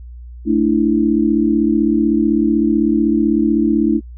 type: chord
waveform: sine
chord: A suspended fourth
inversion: none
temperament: equal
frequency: 220 / 293.7 / 329.6 Hz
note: A3 / D4 / E4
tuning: 0 / 0 / 0 cents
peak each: -16 dBFS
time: 0.45-4.01 s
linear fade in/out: 50 ms
effects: added 60 Hz sine -31 dBFS peak until 4.17 s